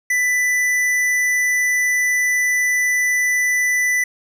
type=tone with tanh clipping; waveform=sine; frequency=1988 Hz; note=B6; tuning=11 cents sharp; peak=-17 dBFS; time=0.1-4.04 s; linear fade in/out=5 ms; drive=14 dB; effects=none